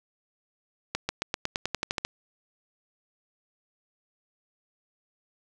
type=accelerating click train; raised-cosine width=0.2 ms; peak=-10 dBFS; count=12; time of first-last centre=0.95-2.05 s; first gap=140 ms; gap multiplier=0.93; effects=none